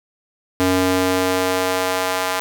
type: tone with high-pass filter sweep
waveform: square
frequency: 92.5 Hz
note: F#2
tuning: in tune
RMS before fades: -19 dBFS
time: 0.6-2.4 s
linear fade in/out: 0 ms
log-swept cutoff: 240 to 820 Hz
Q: 1.1
effects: none